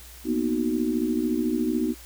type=chord; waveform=sine; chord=B major seventh; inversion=third; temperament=equal; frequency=233.1 / 246.9 / 311.1 / 370 Hz; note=A#3 / B3 / D#4 / F#4; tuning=0 / 0 / 0 / 0 cents; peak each=-31 / -26 / -26 / -30 dBFS; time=0.24-1.95 s; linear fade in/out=50 ms; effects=added 60 Hz sine -46 dBFS peak until 2.05 s + white hiss -47 dBFS RMS until 2.05 s